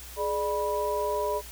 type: tone cluster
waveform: sine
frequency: 420.2 / 595 / 980 Hz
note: G#4 / D5 / B5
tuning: +20 / +22 / -14 cents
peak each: -30 dBFS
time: 0.16-1.42 s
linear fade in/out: 50 ms
effects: added 60 Hz sine -45 dBFS peak until 1.51 s + white hiss -45 dBFS RMS until 1.51 s